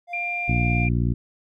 triangle tone with pitch glide, 698.5 to 705 Hz, F5 to F5, 0 to +16 cents, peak -30 dBFS, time 0.07-0.89 s, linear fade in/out 50 ms, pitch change +16 cents, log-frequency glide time 0.17-0.31 s
sine tone, 2385 Hz, D7, 26 cents sharp, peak -25 dBFS, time 0.13-0.89 s, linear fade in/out 5 ms
harmonic tone, 59.3 Hz, A#1, 30 cents sharp, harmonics 1 / 2 / 3 / 4 / 5 / 6, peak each -24 / -22 / -27 / -29 / -33 / -37 dBFS, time 0.48-1.14 s, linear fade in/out 10 ms
effects none

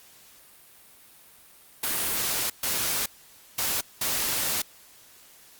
white noise bursts at uneven times, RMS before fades -27 dBFS, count 4, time 1.83-2.5 / 2.63-3.06 / 3.58-3.81 / 4.01-4.62 s, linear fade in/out 5 ms, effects white hiss -53 dBFS RMS until 5.59 s + Opus 48 kbps

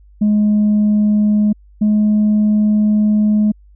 sine tone pair in turn, 209.9 / 211.4 Hz, G#3 / G#3, +19 / +31 cents, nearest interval unison, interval 12 cents, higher second, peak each -8 dBFS, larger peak neither, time 0.21-1.53 / 1.81-3.52 s, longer second, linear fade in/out 10 ms, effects tanh soft clip ceiling -8 dBFS + added 50 Hz sine -42 dBFS peak until 3.75 s

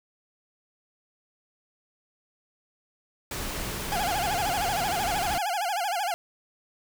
pink noise, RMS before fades -33 dBFS, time 3.31-5.38 s, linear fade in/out 2 ms
40% pulse tone with vibrato, 763 Hz, G5, 47 cents flat, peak -25 dBFS, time 3.92-6.14 s, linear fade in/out 0 ms, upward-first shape sine, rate 13 Hz, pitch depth 190 cents each way
effects none

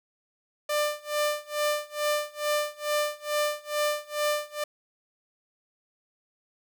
sawtooth tone with tremolo, 595 Hz, D5, 22 cents sharp, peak -19 dBFS, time 0.69-4.64 s, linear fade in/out 5 ms, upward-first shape sine, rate 2.3 Hz, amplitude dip 95%, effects 10-bit

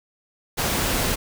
pink noise, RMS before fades -23 dBFS, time 0.57-1.16 s, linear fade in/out 20 ms, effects none

